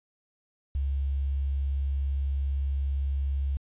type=tone with quantisation; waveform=sine; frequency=68.8 Hz; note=C#2; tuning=12 cents flat; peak=-25 dBFS; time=0.75-3.57 s; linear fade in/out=0 ms; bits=9; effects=resampled to 8000 Hz